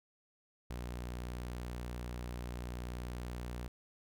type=tone; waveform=sawtooth; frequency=60.6 Hz; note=B1; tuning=32 cents flat; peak=-36 dBFS; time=0.7-3.68 s; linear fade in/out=5 ms; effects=none